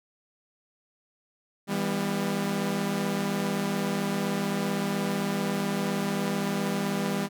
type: tone cluster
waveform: sawtooth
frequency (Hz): 163.7 / 199.5 / 246.8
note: E3 / G3 / B3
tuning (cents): -12 / +31 / -1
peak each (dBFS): -29 / -24 / -30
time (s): 1.67-7.29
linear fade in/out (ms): 50
effects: none